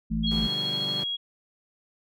harmonic tone, 55 Hz, A1, in tune, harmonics 1 / 3 / 4, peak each -30 / -30 / -27 dBFS, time 0.1-0.48 s, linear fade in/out 20 ms
sine tone, 3300 Hz, G#7, 12 cents flat, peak -27 dBFS, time 0.23-1.17 s, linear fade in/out 20 ms
sine tone with tremolo, 4287 Hz, C8, 41 cents sharp, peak -31 dBFS, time 0.27-1.03 s, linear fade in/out 5 ms, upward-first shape square, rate 13 Hz, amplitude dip 50%
sawtooth chord, G dominant seventh, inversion first, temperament equal, 123.47 / 146.83 / 174.61 / 196 Hz, B2 / D3 / F3 / G3, 0 / 0 / 0 / 0 cents, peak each -38 / -34 / -38 / -35 dBFS, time 0.31-1.04 s, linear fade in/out 5 ms
effects none

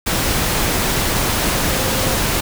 sine tone in noise, 523.3 Hz, C5, in tune, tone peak -27 dBFS, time 1.7-2.17 s, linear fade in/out 10 ms, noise pink, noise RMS -18 dBFS, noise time 0.06-2.41 s, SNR -12 dB, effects none

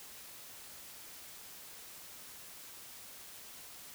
silence, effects white hiss -51 dBFS RMS until 3.94 s

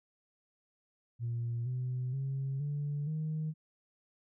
sine tone with pitch steps, 118 / 126.47 / 135.55 / 145.28 / 155.7 Hz, A#2 / B2 / C#3 / D3 / D#3, +22 / +42 / -38 / -18 / +2 cents, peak -31 dBFS, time 1.19-3.54 s, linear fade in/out 50 ms, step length 470 ms, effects tanh soft clip ceiling -29 dBFS

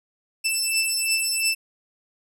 15% pulse beating tone pair, 2650 / 2652.9 Hz, E7 / E7, +9 / +10 cents, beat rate 2.9 Hz, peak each -17 dBFS, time 0.44-1.55 s, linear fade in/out 20 ms, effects none

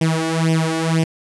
sawtooth tone with flanger, 161.9 Hz, E3, 31 cents flat, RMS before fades -18 dBFS, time 0.01-1.04 s, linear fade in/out 5 ms, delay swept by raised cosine 0.35 to 2.75 ms, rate 2 Hz, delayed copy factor +0.85, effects resampled to 24000 Hz

